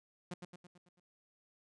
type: tone with echo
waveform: sawtooth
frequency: 177.7 Hz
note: F3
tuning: 30 cents sharp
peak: -36 dBFS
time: 0.31-0.34 s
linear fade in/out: 5 ms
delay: 110 ms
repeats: 6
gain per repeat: -5 dB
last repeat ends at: 1 s
effects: resampled to 22050 Hz